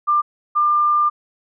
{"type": "tone pair in turn", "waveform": "sine", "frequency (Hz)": [1192, 1196.2], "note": ["D6", "D6"], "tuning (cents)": [25, 31], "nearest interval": "unison", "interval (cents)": 6, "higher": "second", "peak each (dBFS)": [-13, -13], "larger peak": "neither", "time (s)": [[0.07, 0.22], [0.55, 1.1]], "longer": "second", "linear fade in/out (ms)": 20, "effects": []}